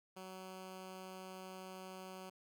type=tone; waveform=10% pulse; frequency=187.3 Hz; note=F#3; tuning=21 cents sharp; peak=-40 dBFS; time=0.16-2.3 s; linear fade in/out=10 ms; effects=none